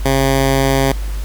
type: tone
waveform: 10% pulse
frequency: 135.3 Hz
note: C#3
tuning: 42 cents flat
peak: -4 dBFS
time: 0.05-0.92 s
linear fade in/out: 5 ms
effects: added 50 Hz sine -19 dBFS peak until 1.24 s + pink hiss -36 dBFS RMS until 1.24 s